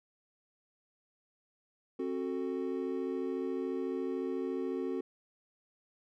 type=chord; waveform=triangle; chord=F# diminished; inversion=second; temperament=just; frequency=266.4 / 370 / 444 Hz; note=C4 / F#4 / A4; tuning=+31 / 0 / +16 cents; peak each=-35 / -34 / -37 dBFS; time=1.99-5.01 s; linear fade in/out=5 ms; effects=none